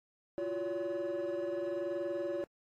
triangle tone cluster, 343 / 363.8 / 569 Hz, F4 / F#4 / C#5, -31 / -29 / +45 cents, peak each -35 / -38 / -33 dBFS, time 0.38-2.44 s, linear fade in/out 0 ms, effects tanh soft clip ceiling -28 dBFS + AAC 48 kbps

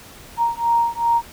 sine beating tone pair, 932.3 / 934.9 Hz, A#5 / A#5, 0 / +5 cents, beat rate 2.6 Hz, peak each -19 dBFS, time 0.37-1.22 s, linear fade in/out 50 ms, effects pink hiss -42 dBFS RMS until 1.32 s

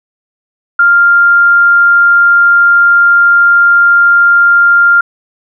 sine tone, 1396.9 Hz, F6, in tune, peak -3 dBFS, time 0.79-5.01 s, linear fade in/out 5 ms, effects none

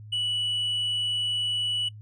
sine tone with tanh clipping, 2950 Hz, F#7, 6 cents flat, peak -25 dBFS, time 0.12-1.89 s, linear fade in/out 10 ms, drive 1 dB, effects noise-tail reverb RT60 0.1 s tail -23 dB re dry + added 106 Hz sine -41 dBFS peak until 2.01 s

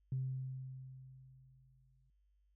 sine tone with exponential decay, 130.81 Hz, C3, in tune, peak -33 dBFS, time 0.12-2.1 s, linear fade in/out 2 ms, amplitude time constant 430 ms, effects tanh soft clip ceiling -29 dBFS + added 50 Hz sine -70 dBFS peak until 2.55 s

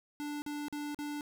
square tone bursts, 293.7 Hz, D4, in tune, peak -37 dBFS, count 4, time 0.2-1.209 s, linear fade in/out 0 ms, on 220 ms, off 43 ms, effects none

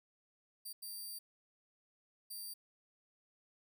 5% pulse tone bursts at uneven times, 4699 Hz, D8, in tune, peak -37 dBFS, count 3, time 0.65-0.73 / 0.82-1.19 / 2.3-2.54 s, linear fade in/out 10 ms, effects none

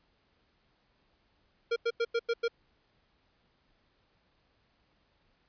square tone bursts, 466.2 Hz, A#4, in tune, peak -27 dBFS, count 6, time 1.71-2.482 s, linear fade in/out 10 ms, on 52 ms, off 92 ms, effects pink hiss -71 dBFS RMS until 5.48 s + resampled to 11025 Hz

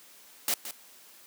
white noise with echo, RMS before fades -27 dBFS, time 0.48-0.54 s, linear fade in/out 2 ms, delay 170 ms, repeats 1, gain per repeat -11 dB, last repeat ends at 0.71 s, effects white hiss -54 dBFS RMS until 1.26 s + high-pass 200 Hz 12 dB/octave

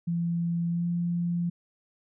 sine tone with pitch glide, 170 to 172.67 Hz, F3 to F3, -46 to -19 cents, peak -25 dBFS, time 0.07-1.5 s, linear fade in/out 10 ms, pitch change +27 cents, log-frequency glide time 0.69-0.86 s, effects none

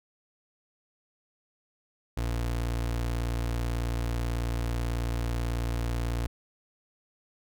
30% pulse tone, 58.27 Hz, A#1, in tune, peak -25 dBFS, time 2.17-6.27 s, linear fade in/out 5 ms, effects none

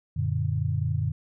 sine chord, Gb augmented, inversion none, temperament equal, 92.5 / 116.54 / 146.83 Hz, Gb2 / Bb2 / D3, 0 / 0 / 0 cents, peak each -28 dBFS, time 0.16-1.12 s, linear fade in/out 10 ms, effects none

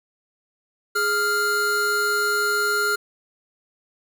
square tone pair together, 415.3 / 1396.9 Hz, G#4 / F6, 0 / 0 cents, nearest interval octave + major sixth, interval 2100 cents, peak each -27 / -21 dBFS, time 0.95-2.96 s, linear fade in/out 10 ms, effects none

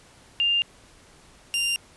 sine / sawtooth tone pair in turn, 2800 / 2789 Hz, F7 / F7, +4 / -3 cents, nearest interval unison, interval 7 cents, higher first, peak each -19 dBFS, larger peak neither, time 0.4-0.62 / 1.54-1.76 s, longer neither, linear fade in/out 0 ms, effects pink hiss -53 dBFS RMS until 1.96 s + resampled to 24000 Hz

